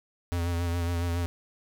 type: tone with vibrato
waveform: square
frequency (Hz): 86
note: F2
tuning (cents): -26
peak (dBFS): -27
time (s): 0.32-1.26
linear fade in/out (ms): 0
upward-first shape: sine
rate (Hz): 7.2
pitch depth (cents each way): 34
effects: none